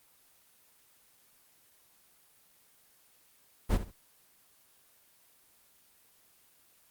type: noise with echo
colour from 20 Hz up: brown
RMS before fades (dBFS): -25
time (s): 3.69-3.78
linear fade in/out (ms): 20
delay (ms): 69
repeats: 2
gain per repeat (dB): -12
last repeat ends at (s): 3.918
effects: white hiss -64 dBFS RMS until 6.9 s + Opus 24 kbps